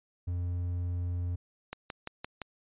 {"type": "tone", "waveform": "triangle", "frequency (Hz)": 88.1, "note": "F2", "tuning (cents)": 16, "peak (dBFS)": -28, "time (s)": [0.27, 1.36], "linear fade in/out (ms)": 10}
{"type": "click train", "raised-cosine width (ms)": 0.3, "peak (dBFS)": -21, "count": 5, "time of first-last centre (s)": [1.73, 2.417], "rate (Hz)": 5.82}
{"effects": ["resampled to 8000 Hz"]}